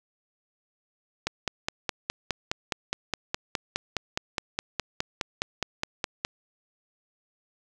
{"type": "click train", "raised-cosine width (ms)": 0.2, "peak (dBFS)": -9, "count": 25, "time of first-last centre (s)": [1.27, 6.249], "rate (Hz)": 4.82, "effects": []}